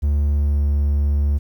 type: tone with pitch glide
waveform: triangle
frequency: 72.6 to 71.97 Hz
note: D2 to D2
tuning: -19 to -34 cents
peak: -13 dBFS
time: 0.02-1.39 s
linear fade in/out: 20 ms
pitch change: -15 cents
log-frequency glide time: 0.29-0.65 s
effects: 9-bit